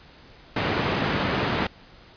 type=band-pass noise; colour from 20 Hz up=pink; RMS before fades=-25 dBFS; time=0.56-1.67 s; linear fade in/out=5 ms; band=100 to 3000 Hz; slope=12 dB/octave; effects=pink hiss -50 dBFS RMS until 2.16 s + resampled to 11025 Hz